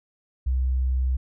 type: tone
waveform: sine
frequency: 64.3 Hz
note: C2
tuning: 30 cents flat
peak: -20 dBFS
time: 0.46-1.17 s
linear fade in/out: 10 ms
effects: none